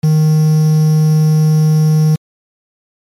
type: tone with quantisation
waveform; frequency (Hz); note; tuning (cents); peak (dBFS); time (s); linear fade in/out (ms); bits
triangle; 155.1; D#3; -5; -5; 0.03-2.16; 10; 5
effects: MP3 64 kbps